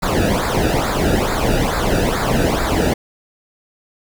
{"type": "noise with flanger", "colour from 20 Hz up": "brown", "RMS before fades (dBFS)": -17, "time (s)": [0.02, 2.94], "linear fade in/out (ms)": 10, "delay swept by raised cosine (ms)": [0.33, 0.96], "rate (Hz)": 2.3, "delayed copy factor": -0.8, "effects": []}